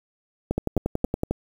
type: two click trains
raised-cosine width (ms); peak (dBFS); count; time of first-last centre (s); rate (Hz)
2; -10 / -10; 8 / 4; 0.58-1.234 / 0.51-1.31; 10.7 / 3.75
effects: 7-bit